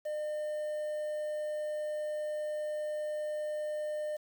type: tone with quantisation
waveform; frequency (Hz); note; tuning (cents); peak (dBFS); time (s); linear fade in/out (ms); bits
triangle; 605; D#5; -49; -31; 0.05-4.17; 10; 9
effects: none